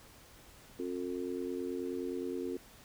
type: harmonic tone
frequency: 89.5 Hz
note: F2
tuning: 43 cents sharp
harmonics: 3 / 4 / 5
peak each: -39 / -38 / -41 dBFS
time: 0.79-2.57 s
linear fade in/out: 5 ms
effects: pink hiss -57 dBFS RMS until 2.84 s